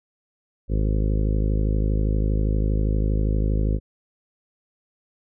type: harmonic tone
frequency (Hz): 52.5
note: G#1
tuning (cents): +19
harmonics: 1 / 2 / 3 / 4 / 5 / 6 / 7 / 8 / 9 / 10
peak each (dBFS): -20 / -26 / -30 / -32 / -34 / -36 / -37 / -38 / -39 / -40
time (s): 0.68-3.8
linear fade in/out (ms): 50
effects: none